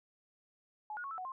sine tone with pitch steps, 850 / 1444 / 1105 / 1317 / 740 / 1057 Hz, G#5 / F#6 / C#6 / E6 / F#5 / C6, +40 / -43 / -6 / -2 / 0 / +17 cents, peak -39 dBFS, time 0.9-1.32 s, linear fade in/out 2 ms, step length 70 ms, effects none

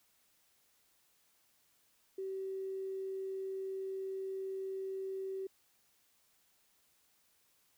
triangle tone with tanh clipping, 383.8 Hz, G4, 37 cents flat, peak -37 dBFS, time 2.18-5.47 s, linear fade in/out 5 ms, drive 3 dB, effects white hiss -72 dBFS RMS until 7.77 s

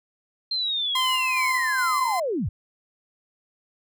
sine linear sweep, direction down, 4186 to 61.74 Hz, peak -23 dBFS, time 0.51-2.49 s, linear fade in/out 5 ms
35% pulse tone with tremolo, 1030 Hz, C6, 28 cents flat, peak -21 dBFS, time 0.95-2.2 s, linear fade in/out 5 ms, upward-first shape square, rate 2.4 Hz, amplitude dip 25%
effects none

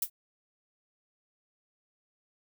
violet noise with exponential decay, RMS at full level -23 dBFS, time 0.02-0.1 s, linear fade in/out 5 ms, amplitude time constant 17 ms, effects none

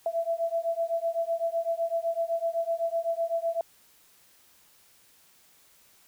sine beating tone pair, 664 / 671.9 Hz, E5 / E5, +12 / +33 cents, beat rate 7.9 Hz, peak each -29 dBFS, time 0.06-3.61 s, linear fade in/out 2 ms, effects white hiss -60 dBFS RMS until 6.07 s

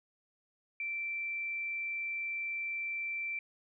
sine tone, 2342 Hz, D7, 5 cents flat, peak -34 dBFS, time 0.8-3.39 s, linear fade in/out 2 ms, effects none

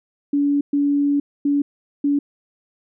sine tone bursts at uneven times, 285.7 Hz, D4, 48 cents flat, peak -15 dBFS, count 4, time 0.33-0.61 / 0.73-1.2 / 1.45-1.62 / 2.04-2.19 s, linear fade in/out 5 ms, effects none

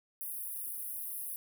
pink high-pass noise, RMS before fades -40 dBFS, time 0.21-1.36 s, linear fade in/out 0 ms, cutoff 9800 Hz, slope 96 dB/octave, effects none

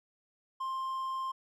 triangle tone, 1054 Hz, C6, 12 cents sharp, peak -31 dBFS, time 0.6-1.32 s, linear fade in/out 10 ms, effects none

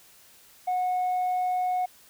triangle tone with tanh clipping, 731 Hz, F#5, 21 cents flat, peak -24 dBFS, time 0.67-1.86 s, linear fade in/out 10 ms, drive 6 dB, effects white hiss -55 dBFS RMS until 2.09 s

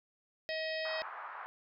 harmonic tone, 635 Hz, D#5, 35 cents sharp, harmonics 1 / 3 / 4 / 5 / 6 / 7 / 8, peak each -37 / -40 / -45 / -48 / -48 / -49 / -46 dBFS, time 0.49-1.02 s, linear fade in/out 0 ms
pink band-pass noise, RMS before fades -45 dBFS, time 0.85-1.46 s, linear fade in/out 0 ms, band 880 to 1500 Hz, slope 24 dB/octave
effects none

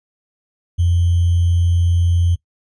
sine tone with sample-and-hold, 86.3 Hz, F2, 20 cents flat, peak -12 dBFS, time 0.78-2.36 s, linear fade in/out 20 ms, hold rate 3150 Hz, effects noise-tail reverb RT60 0.1 s tail -20 dB re dry + resampled to 22050 Hz

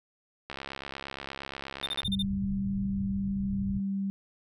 click train, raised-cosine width 0.3 ms, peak -21 dBFS, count 106, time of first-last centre 0.5-2.033 s, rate 68.5 Hz
triangle tone bursts, 3611 Hz, A7, 44 cents sharp, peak -27 dBFS, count 6, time 1.83-2.225 s, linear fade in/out 5 ms, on 35 ms, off 37 ms
white low-pass noise, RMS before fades -38 dBFS, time 2.03-3.8 s, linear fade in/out 2 ms, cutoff 140 Hz, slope 48 dB/octave
sine tone, 196 Hz, G3, in tune, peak -28 dBFS, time 2.08-4.1 s, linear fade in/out 0 ms
effects none

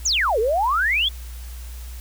sine exponential two-way sweep, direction down then up, 7459 to 415.3 to 3525 Hz, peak -17 dBFS, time 0.05-1.09 s, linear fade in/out 10 ms, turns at 0.39 s, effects added 60 Hz sine -32 dBFS peak until 2 s + white hiss -45 dBFS RMS until 2 s

